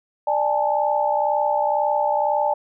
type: tone cluster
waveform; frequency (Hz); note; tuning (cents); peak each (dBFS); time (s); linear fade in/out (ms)
sine; 593 / 819 / 881; D5 / G#5 / A5; +17 / -24 / +2; -22; 0.27-2.54; 5
effects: none